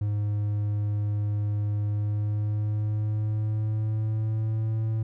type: tone with pitch glide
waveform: triangle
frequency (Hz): 103.9 to 110.72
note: G#2 to A2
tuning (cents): +1 to +11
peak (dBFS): -22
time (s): 0.01-5.03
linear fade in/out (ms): 5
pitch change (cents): +110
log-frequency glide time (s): 1.87-4.82
effects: none